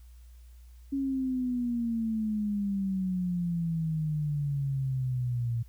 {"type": "exponential sweep", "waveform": "sine", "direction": "down", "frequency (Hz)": [277.2, 115.5], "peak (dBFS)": -27, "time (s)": [0.92, 5.63], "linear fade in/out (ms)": 10, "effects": ["added 60 Hz sine -48 dBFS peak until 5.68 s", "white hiss -67 dBFS RMS until 5.68 s"]}